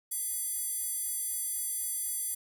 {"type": "tone with high-pass filter", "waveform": "square", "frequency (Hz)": 674, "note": "E5", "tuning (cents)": 38, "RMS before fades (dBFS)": -34, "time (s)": [0.11, 2.35], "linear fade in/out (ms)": 10, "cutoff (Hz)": 9800, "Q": 3.6, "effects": []}